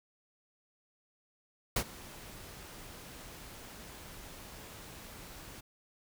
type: noise with ADSR envelope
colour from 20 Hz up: pink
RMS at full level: -28 dBFS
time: 1.76-5.61 s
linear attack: 5 ms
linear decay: 68 ms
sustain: -21 dB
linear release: 11 ms
effects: none